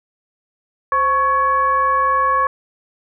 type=tone with frequency modulation; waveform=sine; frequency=1108.7 Hz; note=C#6; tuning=in tune; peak=-13 dBFS; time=0.92-2.47 s; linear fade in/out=2 ms; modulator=586 Hz; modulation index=0.58; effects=none